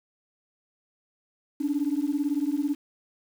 sine beating tone pair, 280.7 / 298.7 Hz, C#4 / D4, +22 / +29 cents, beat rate 18 Hz, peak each -26 dBFS, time 1.6-2.75 s, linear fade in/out 10 ms, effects tanh soft clip ceiling -17 dBFS + 8-bit

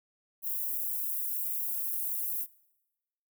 white high-pass noise, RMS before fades -33 dBFS, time 0.42-2.47 s, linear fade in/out 50 ms, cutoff 12000 Hz, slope 24 dB/octave, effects noise-tail reverb RT60 1.0 s tail -23 dB re dry

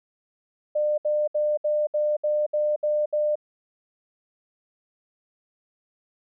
sine tone bursts, 600 Hz, D5, 37 cents sharp, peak -20 dBFS, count 9, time 0.75-3.356 s, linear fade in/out 10 ms, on 230 ms, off 67 ms, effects none

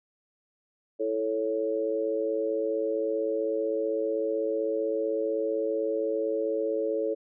sine chord, A major, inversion second, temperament equal with one note detuned, 329.6 / 438.7 / 554.4 Hz, E4 / A4 / C#5, 0 / -5 / 0 cents, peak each -33 / -28 / -30 dBFS, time 0.99-7.15 s, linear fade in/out 20 ms, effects none

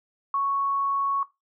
sine tone, 1108.7 Hz, C#6, in tune, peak -22 dBFS, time 0.34-1.23 s, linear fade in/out 2 ms, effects noise-tail reverb RT60 0.2 s tail -17 dB re dry

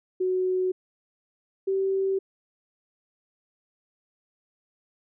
sine tone pair in turn, 370 / 386.1 Hz, F#4 / G4, 0 / -26 cents, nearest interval minor second, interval 74 cents, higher second, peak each -22 dBFS, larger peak neither, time 0.2-0.72 / 1.67-2.19 s, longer neither, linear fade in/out 10 ms, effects none

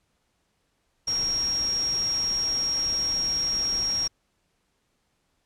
sine tone in noise, 5590 Hz, F8, 1 cent sharp, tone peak -23 dBFS, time 1.07-4.08 s, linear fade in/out 10 ms, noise pink, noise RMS -39 dBFS, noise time 1.07-4.08 s, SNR +13 dB, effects pink hiss -72 dBFS RMS until 5.45 s + low-pass 10000 Hz 12 dB/octave

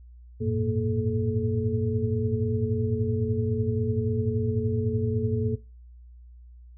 sine tone cluster, 94 / 107.4 / 117.7 / 232.3 / 431.7 Hz, F#2 / A2 / A#2 / A#3 / A4, +28 / -41 / +17 / -6 / -33 cents, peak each -30 dBFS, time 0.4-5.56 s, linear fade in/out 20 ms, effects noise-tail reverb RT60 0.3 s tail -18 dB re dry + added 60 Hz sine -45 dBFS peak until 6.77 s

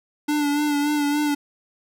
square tone with vibrato, 292.9 Hz, D4, 5 cents flat, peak -20 dBFS, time 0.28-1.35 s, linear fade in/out 10 ms, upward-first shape sine, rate 3.5 Hz, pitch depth 34 cents each way, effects none

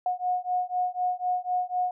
sine beating tone pair, 724 / 728 Hz, F#5 / F#5, -38 / -28 cents, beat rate 4 Hz, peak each -28 dBFS, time 0.06-1.91 s, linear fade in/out 2 ms, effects none

